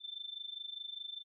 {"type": "tone with amplitude modulation", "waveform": "sine", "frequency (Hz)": 3548, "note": "A7", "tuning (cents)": 14, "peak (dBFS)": -38, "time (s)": [0, 1.24], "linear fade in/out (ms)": 50, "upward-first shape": "sine", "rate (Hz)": 24.9, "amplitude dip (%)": 85, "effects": []}